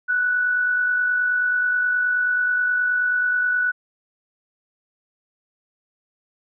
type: tone with amplitude modulation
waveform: sine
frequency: 1480 Hz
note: F#6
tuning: in tune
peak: -16 dBFS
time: 0.08-3.72 s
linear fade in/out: 20 ms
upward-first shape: sine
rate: 49.4 Hz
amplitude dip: 35%
effects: none